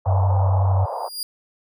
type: band-pass noise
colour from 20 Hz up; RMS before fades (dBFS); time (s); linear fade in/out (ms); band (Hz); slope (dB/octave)
white; -28; 0.05-1.09; 10; 520 to 980; 48
type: tone with vibrato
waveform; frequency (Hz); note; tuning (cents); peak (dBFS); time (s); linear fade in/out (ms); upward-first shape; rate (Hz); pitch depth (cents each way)
sine; 95.3; G2; -48; -15; 0.06-0.86; 20; square; 11; 9
type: tone with exponential growth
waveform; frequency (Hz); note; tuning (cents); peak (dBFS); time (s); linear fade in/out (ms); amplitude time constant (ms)
sawtooth; 4830; D8; +48; -20; 0.85-1.23; 1; 82
effects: none